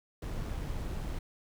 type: noise with amplitude modulation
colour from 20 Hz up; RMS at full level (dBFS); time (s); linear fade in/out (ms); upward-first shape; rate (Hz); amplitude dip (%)
brown; -35; 0.22-1.19; 5; sine; 95.6; 25
effects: none